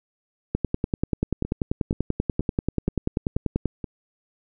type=two click trains; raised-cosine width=3 ms; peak=-17 / -9 dBFS; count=6 / 33; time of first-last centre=1.45-3.842 / 0.55-3.657 s; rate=2.09 / 10.3 Hz; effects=none